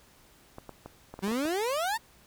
clicks, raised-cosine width 1 ms, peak -27 dBFS, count 8, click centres 0.584 / 0.693 / 0.86 / 1.14 / 1.191 / 1.28 / 1.315 / 1.454 s
30% pulse exponential sweep, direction up, 185 to 945 Hz, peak -25 dBFS, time 1.22-1.98 s, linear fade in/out 20 ms
effects pink hiss -59 dBFS RMS until 2.26 s

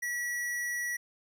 square tone, 1935 Hz, B6, 36 cents flat, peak -32 dBFS, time 0.02-0.97 s, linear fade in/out 10 ms, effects none

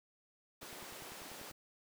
pink high-pass noise, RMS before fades -50 dBFS, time 0.61-1.52 s, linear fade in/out 10 ms, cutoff 320 Hz, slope 12 dB/octave
click train, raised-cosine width 2 ms, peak -40 dBFS, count 10, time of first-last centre 0.63-1.512 s, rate 10.2 Hz
effects none

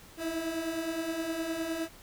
30% pulse beating tone pair, 319 / 328.7 Hz, D#4 / E4, +43 / -5 cents, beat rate 9.7 Hz, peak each -36 / -30 dBFS, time 0.17-1.89 s, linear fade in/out 50 ms, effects pink hiss -53 dBFS RMS until 2.02 s

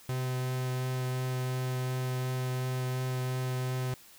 45% pulse tone with vibrato, 128.1 Hz, C3, 36 cents flat, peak -30 dBFS, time 0.09-3.94 s, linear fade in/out 2 ms, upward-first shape triangle, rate 2.8 Hz, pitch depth 8 cents each way, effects white hiss -55 dBFS RMS until 4.18 s

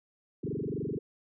sine tone with frequency modulation, 279.7 Hz, C#4, 16 cents sharp, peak -31 dBFS, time 0.43-0.99 s, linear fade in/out 10 ms, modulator 23.5 Hz, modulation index 6.9, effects none

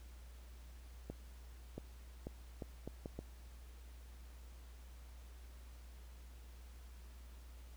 accelerating click train, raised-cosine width 2 ms, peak -30 dBFS, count 7, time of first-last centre 1.1-3.19 s, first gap 680 ms, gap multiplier 0.72, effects added 60 Hz sine -52 dBFS peak until 7.76 s + pink hiss -65 dBFS RMS until 7.76 s

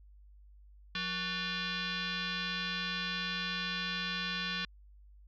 sine tone with frequency modulation, 830.6 Hz, G#5, in tune, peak -33 dBFS, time 0.95-4.65 s, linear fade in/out 2 ms, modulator 652 Hz, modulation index 5.4, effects added 50 Hz sine -54 dBFS peak until 5.27 s

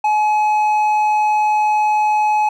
sine tone with hard clipping, 849 Hz, G#5, 38 cents sharp, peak -14 dBFS, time 0.04-2.49 s, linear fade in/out 5 ms, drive 5 dB, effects none

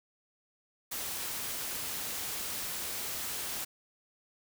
white noise, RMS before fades -37 dBFS, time 0.91-3.65 s, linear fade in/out 10 ms, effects none

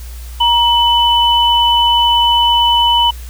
sine tone pair together, 944 / 2997 Hz, A#5 / F#7, +22 / +22 cents, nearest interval octave + minor sixth, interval 2000 cents, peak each -11 dBFS, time 0.4-3.11 s, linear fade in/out 10 ms, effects added 60 Hz sine -26 dBFS peak until 3.29 s + white hiss -39 dBFS RMS until 3.29 s

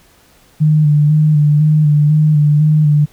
sine tone with vibrato, 150.8 Hz, D3, 46 cents sharp, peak -7 dBFS, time 0.6-3.06 s, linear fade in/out 20 ms, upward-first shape square, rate 2 Hz, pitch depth 29 cents each way, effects pink hiss -49 dBFS RMS until 3.12 s

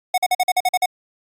square tone bursts, 733 Hz, F#5, 16 cents flat, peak -15 dBFS, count 9, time 0.14-0.859 s, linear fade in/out 5 ms, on 39 ms, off 46 ms, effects AAC 48 kbps

